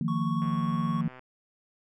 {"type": "chord", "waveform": "sine", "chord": "Eb suspended second", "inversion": "none", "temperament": "equal with one note detuned", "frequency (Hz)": [155.56, 174.61, 227.9], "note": ["Eb3", "F3", "Bb3"], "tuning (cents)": [0, 0, -39], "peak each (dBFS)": -30, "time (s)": [0.01, 1.08], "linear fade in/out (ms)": 2}
{"type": "tone with vibrato", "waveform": "triangle", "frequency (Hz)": 1108.7, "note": "C#6", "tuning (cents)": 0, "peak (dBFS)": -32, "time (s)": [0.08, 1.01], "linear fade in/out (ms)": 2, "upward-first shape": "sine", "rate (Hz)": 20, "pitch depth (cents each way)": 10}
{"type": "click train", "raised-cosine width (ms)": 0.5, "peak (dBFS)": -32, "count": 100, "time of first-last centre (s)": [0.42, 1.193], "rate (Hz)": 128}
{"effects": []}